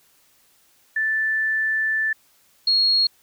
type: tone pair in turn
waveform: sine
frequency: 1760 / 4299 Hz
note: A6 / C8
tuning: 0 / +46 cents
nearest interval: octave + minor third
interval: 1546 cents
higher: second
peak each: -19 / -15 dBFS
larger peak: second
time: 0.96-2.13 / 2.67-3.07 s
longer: first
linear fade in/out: 5 ms
effects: white hiss -59 dBFS RMS until 3.22 s